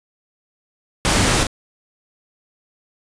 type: noise with echo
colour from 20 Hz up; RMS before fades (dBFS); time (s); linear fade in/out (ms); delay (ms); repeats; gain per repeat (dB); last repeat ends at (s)
pink; -17; 1.05-1.43; 0; 38; 1; -5; 1.468
effects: resampled to 22050 Hz